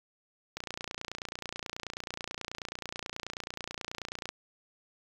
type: click train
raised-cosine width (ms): 0.2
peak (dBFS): -19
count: 110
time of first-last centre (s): 0.57-4.29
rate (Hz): 29.3
effects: 8-bit